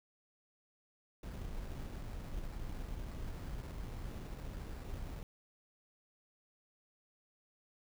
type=noise with sample-and-hold; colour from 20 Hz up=brown; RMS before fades=-43 dBFS; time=1.23-5.23 s; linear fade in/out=2 ms; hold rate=3150 Hz; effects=none